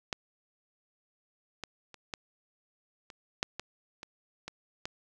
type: clicks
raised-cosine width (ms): 0.2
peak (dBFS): -14 / -20 / -30 / -18 / -29 / -11 / -19 / -25 / -22 / -18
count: 10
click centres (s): 0.128 / 1.637 / 1.943 / 2.138 / 3.102 / 3.429 / 3.596 / 4.031 / 4.48 / 4.855
effects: none